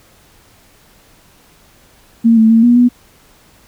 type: tone with pitch steps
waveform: sine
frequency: 229.5 / 221.7 / 226.7 / 240.4 / 244.4 Hz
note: A#3 / A3 / A#3 / B3 / B3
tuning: -27 / +13 / -48 / -46 / -18 cents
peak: -5 dBFS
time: 2.24-2.89 s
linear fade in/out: 20 ms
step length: 130 ms
effects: pink hiss -48 dBFS RMS until 3.67 s